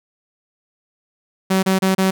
sawtooth tone bursts, 189.9 Hz, F#3, 45 cents sharp, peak -10 dBFS, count 4, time 1.5-2.11 s, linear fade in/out 10 ms, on 130 ms, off 30 ms, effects none

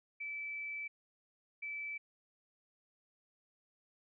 sine tone bursts at uneven times, 2313 Hz, D7, 27 cents flat, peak -39 dBFS, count 2, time 0.2-0.88 / 1.62-1.98 s, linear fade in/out 10 ms, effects none

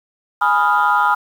sine chord, F half-diminished seventh, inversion first, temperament equal, 830.6 / 987.8 / 1244.5 / 1396.9 Hz, Ab5 / Cb6 / Eb6 / F6, 0 / 0 / 0 / 0 cents, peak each -17 dBFS, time 0.41-1.15 s, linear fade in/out 10 ms, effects tanh soft clip ceiling -5 dBFS + 7-bit

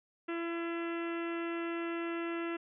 harmonic tone, 337 Hz, E4, 38 cents sharp, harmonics 1 / 2 / 3 / 4 / 5 / 6 / 7 / 8 / 9 / 10, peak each -35 / -46 / -49 / -44 / -48 / -48 / -54 / -48 / -58 / -62 dBFS, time 0.28-2.57 s, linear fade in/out 10 ms, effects none

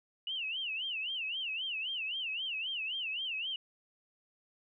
sine tone with vibrato, 2851 Hz, F7, 35 cents sharp, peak -34 dBFS, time 0.27-3.56 s, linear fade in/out 2 ms, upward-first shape sine, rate 3.8 Hz, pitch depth 200 cents each way, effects none

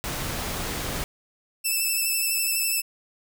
pink noise, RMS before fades -30 dBFS, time 0.04-1.04 s, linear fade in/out 0 ms
5% pulse tone with vibrato, 2640 Hz, E7, 2 cents sharp, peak -14 dBFS, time 1.64-2.82 s, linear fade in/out 20 ms, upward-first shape sine, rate 12 Hz, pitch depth 25 cents each way
effects none

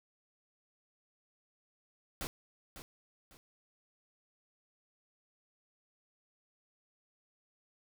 pink noise with echo, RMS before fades -39 dBFS, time 2.21-2.27 s, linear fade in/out 0 ms, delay 550 ms, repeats 2, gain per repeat -10 dB, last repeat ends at 3.37 s, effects none

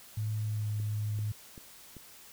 sine tone with pitch glide, 107.6 to 105.87 Hz, A2 to G#2, -38 to +34 cents, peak -30 dBFS, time 0.17-1.32 s, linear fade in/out 5 ms, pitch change -28 cents, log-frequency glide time 0.47-0.67 s
click train, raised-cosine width 3 ms, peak -34 dBFS, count 4, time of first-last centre 0.8-1.967 s, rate 2.57 Hz
effects white hiss -53 dBFS RMS until 2.32 s

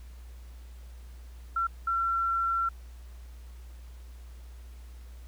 sine tone bursts at uneven times, 1357 Hz, E6, 50 cents sharp, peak -25 dBFS, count 2, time 1.56-1.67 / 1.87-2.69 s, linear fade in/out 5 ms, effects added 60 Hz sine -43 dBFS peak until 5.27 s + pink hiss -60 dBFS RMS until 5.27 s

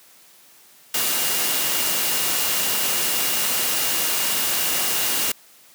sine tone in noise, 2836 Hz, F7, 26 cents sharp, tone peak -32 dBFS, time 0.94-5.32 s, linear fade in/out 5 ms, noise white, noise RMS -22 dBFS, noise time 0.94-5.32 s, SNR -13 dB, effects white hiss -51 dBFS RMS until 5.74 s + high-pass 150 Hz 12 dB/octave

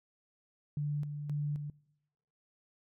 sine tone with tremolo, 146.83 Hz, D3, in tune, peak -31 dBFS, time 0.77-1.7 s, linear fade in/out 2 ms, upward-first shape square, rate 1.9 Hz, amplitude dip 50%, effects noise-tail reverb RT60 1.0 s tail -25 dB re dry

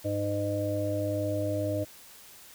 harmonic tone, 101.8 Hz, G#2, 34 cents flat, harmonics 1 / 3 / 5 / 6, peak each -32 / -33 / -36 / -31 dBFS, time 0.04-1.85 s, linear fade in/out 20 ms, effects white hiss -51 dBFS RMS until 2.54 s

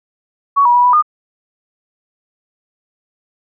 sine tone with pitch steps, 1121 / 964 / 975 / 986 / 1219 Hz, C#6 / B5 / B5 / B5 / D#6, +19 / -42 / -23 / -3 / -36 cents, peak -7 dBFS, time 0.56-1.025 s, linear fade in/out 20 ms, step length 93 ms, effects none

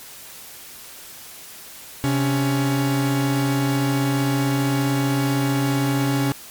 45% pulse tone pair together, 132.8 / 281.1 Hz, C3 / C#4, +26 / +24 cents, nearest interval octave + minor second, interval 1298 cents, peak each -21 dBFS, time 2.04-6.32 s, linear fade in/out 0 ms, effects white hiss -40 dBFS RMS until 6.5 s + MP3 96 kbps

